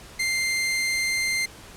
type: tone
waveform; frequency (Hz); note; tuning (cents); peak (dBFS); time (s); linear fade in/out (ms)
sawtooth; 2093; C7; 0; -19; 0.19-1.46; 10
effects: pink hiss -45 dBFS RMS until 1.76 s + low-pass 11000 Hz 12 dB/octave